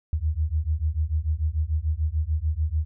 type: beating tone pair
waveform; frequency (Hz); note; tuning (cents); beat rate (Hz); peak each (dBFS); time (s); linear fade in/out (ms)
sine; 74.6 / 81.4; D2 / E2; +28 / -21; 6.8; -25 / -25; 0.13-2.85; 0
effects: none